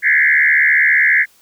sine tone with frequency modulation, 1892 Hz, A#6, 25 cents sharp, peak -9 dBFS, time 0.02-1.26 s, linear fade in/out 50 ms, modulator 74.8 Hz, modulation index 3.6, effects white hiss -52 dBFS RMS until 1.41 s

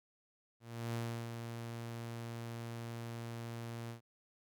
sawtooth tone with ADSR envelope, 116.54 Hz, A#2, in tune, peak -32 dBFS, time 0.6-4.01 s, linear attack 340 ms, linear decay 340 ms, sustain -6 dB, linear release 110 ms, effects none

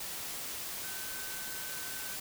sine tone in noise, 1527 Hz, G6, 46 cents flat, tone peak -47 dBFS, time 0.84-2.16 s, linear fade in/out 5 ms, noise white, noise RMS -40 dBFS, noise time 0-2.2 s, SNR -10 dB, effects none

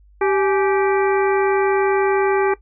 harmonic tone with a mistuned harmonic, 390.1 Hz, G4, 8 cents flat, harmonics 1 / 2 / 3 / 4 / 5 / 6, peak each -16 / -22 / -26 / -28 / -30 / -32 dBFS, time 0.21-2.54 s, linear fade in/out 5 ms, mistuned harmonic 2, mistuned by +120 cents, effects noise-tail reverb RT60 0.1 s tail -17 dB re dry + added 50 Hz sine -47 dBFS peak until 2.61 s

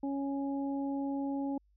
harmonic tone, 277.2 Hz, C#4, in tune, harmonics 1 / 2 / 3, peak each -32 / -43 / -43 dBFS, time 0.03-1.58 s, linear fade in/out 5 ms, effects added 50 Hz sine -65 dBFS peak until 1.76 s

